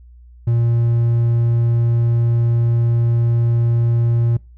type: tone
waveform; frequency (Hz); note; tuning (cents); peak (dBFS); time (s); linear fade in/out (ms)
triangle; 117.4; A#2; +13; -11; 0.47-4.37; 5
effects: noise-tail reverb RT60 0.3 s tail -24 dB re dry + added 60 Hz sine -40 dBFS peak until 4.57 s